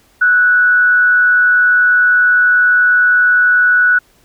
sine tone with frequency modulation, 1475 Hz, F#6, 6 cents flat, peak -7 dBFS, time 0.21-3.99 s, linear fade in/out 10 ms, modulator 141 Hz, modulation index 0.27, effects pink hiss -52 dBFS RMS until 4.24 s

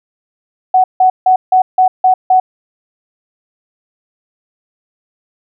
sine tone bursts, 745 Hz, F#5, 12 cents sharp, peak -5 dBFS, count 7, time 0.74-2.4 s, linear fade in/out 5 ms, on 100 ms, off 160 ms, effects none

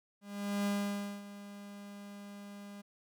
45% pulse tone with ADSR envelope, 202.4 Hz, G#3, 44 cents flat, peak -30 dBFS, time 0.21-2.82 s, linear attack 450 ms, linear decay 560 ms, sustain -16 dB, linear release 14 ms, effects none

